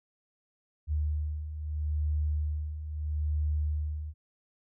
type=beating tone pair; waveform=sine; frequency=75 / 75.77 Hz; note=D2 / D#2; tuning=+37 / -45 cents; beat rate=0.77 Hz; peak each=-35 / -29 dBFS; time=0.87-4.14 s; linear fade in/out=50 ms; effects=none